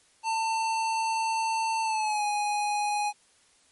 square tone with pitch glide, 895 to 830.3 Hz, A5 to G#5, +29 to -1 cents, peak -26 dBFS, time 0.23-3.13 s, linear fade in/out 50 ms, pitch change -130 cents, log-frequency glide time 1.82-2.24 s, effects white hiss -62 dBFS RMS until 3.71 s + MP3 48 kbps

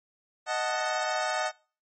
25% pulse chord, D# diminished, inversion none, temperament equal, 622.3 / 740 / 880 Hz, D#5 / F#5 / A5, 0 / 0 / 0 cents, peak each -27 / -27 / -30 dBFS, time 0.46-1.52 s, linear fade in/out 50 ms, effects noise-tail reverb RT60 0.4 s tail -24 dB re dry + MP3 32 kbps

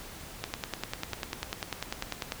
click train, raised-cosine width 0.2 ms, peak -14 dBFS, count 20, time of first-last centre 0.44-2.321 s, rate 10.1 Hz, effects pink hiss -45 dBFS RMS until 2.4 s

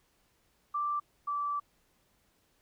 sine tone pair in turn, 1174.7 / 1161.2 Hz, D6 / D6, 0 / -20 cents, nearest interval unison, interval 20 cents, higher first, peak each -29 / -30 dBFS, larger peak first, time 0.74-1 / 1.27-1.6 s, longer second, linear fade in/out 10 ms, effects pink hiss -71 dBFS RMS until 2.61 s

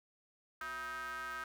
square ring-modulated tone, 150.7 Hz, D3, 45 cents sharp, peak -38 dBFS, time 0.61-1.44 s, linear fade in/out 2 ms, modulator 1420 Hz, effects none

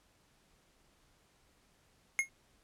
square tone with exponential decay, 2155 Hz, C#7, 49 cents flat, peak -24 dBFS, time 2.19-2.29 s, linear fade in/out 0 ms, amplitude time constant 21 ms, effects pink hiss -69 dBFS RMS until 2.63 s + low-pass 11000 Hz 12 dB/octave

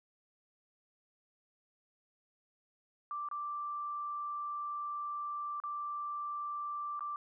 sine tone with dropouts, 1174.7 Hz, D6, in tune, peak -36 dBFS, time 3.11-7.16 s, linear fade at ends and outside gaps 1 ms, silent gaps 3.287-3.313 / 5.601-5.637 / 6.994-7.007 s, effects none

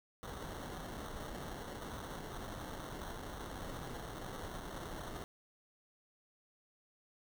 pink noise with sample-and-hold, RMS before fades -45 dBFS, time 0.23-5.24 s, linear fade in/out 0 ms, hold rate 2450 Hz, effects none

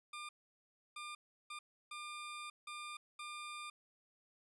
20% pulse tone bursts at uneven times, 1200 Hz, D6, 37 cents sharp, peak -40 dBFS, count 6, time 0.13-0.29 / 0.96-1.15 / 1.5-1.59 / 1.91-2.5 / 2.67-2.97 / 3.19-3.7 s, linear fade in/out 5 ms, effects resampled to 24000 Hz + 13-bit

